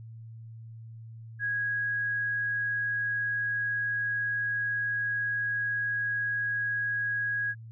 sine tone, 1653 Hz, G#6, 9 cents flat, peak -27 dBFS, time 1.39-7.55 s, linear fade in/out 50 ms, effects added 113 Hz sine -42 dBFS peak until 7.71 s

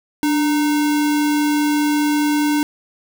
sine tone with sample-and-hold, 294.9 Hz, D4, 7 cents sharp, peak -14 dBFS, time 0.23-2.63 s, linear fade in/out 0 ms, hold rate 1225 Hz, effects none

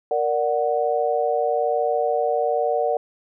sine chord, Bb augmented, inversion none, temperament equal, 466.2 / 587.3 / 740 Hz, Bb4 / D5 / F#5, 0 / 0 / 0 cents, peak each -23 dBFS, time 0.11-2.97 s, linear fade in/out 2 ms, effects none

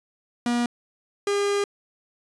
45% pulse tone pair in turn, 240 / 404.3 Hz, B3 / G#4, -49 / -46 cents, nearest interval major sixth, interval 903 cents, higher second, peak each -21 dBFS, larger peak neither, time 0.46-0.66 / 1.27-1.64 s, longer second, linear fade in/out 2 ms, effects resampled to 22050 Hz

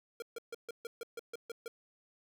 square tone bursts, 465 Hz, A#4, 4 cents flat, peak -40 dBFS, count 10, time 0.2-1.68 s, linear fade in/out 2 ms, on 22 ms, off 140 ms, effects none

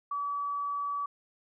sine tone, 1145 Hz, D6, 44 cents flat, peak -30 dBFS, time 0.11-1.06 s, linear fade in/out 5 ms, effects none

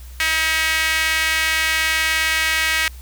sawtooth tone with high-pass filter, 319.1 Hz, D#4, 44 cents sharp, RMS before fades -19 dBFS, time 0.2-2.88 s, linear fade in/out 2 ms, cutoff 2000 Hz, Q 2.5, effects added 62 Hz sine -34 dBFS peak until 3.01 s + white hiss -47 dBFS RMS until 3.01 s

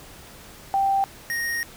sine / square tone pair in turn, 784 / 1864.7 Hz, G5 / A#6, 0 / 0 cents, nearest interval octave + minor third, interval 1500 cents, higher second, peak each -18 / -25 dBFS, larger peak first, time 0.74-1.04 / 1.3-1.63 s, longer second, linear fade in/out 0 ms, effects pink hiss -45 dBFS RMS until 1.76 s

